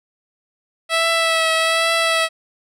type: tone with vibrato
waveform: 10% pulse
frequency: 655 Hz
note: E5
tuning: 11 cents flat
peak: -7 dBFS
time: 0.89-2.29 s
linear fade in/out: 50 ms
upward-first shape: triangle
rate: 1.2 Hz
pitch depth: 25 cents each way
effects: low-pass 10000 Hz 12 dB/octave